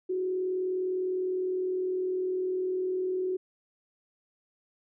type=tone with frequency modulation; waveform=sine; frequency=370 Hz; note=F#4; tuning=in tune; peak=-27 dBFS; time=0.09-3.37 s; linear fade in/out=10 ms; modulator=39.8 Hz; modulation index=0.3; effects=none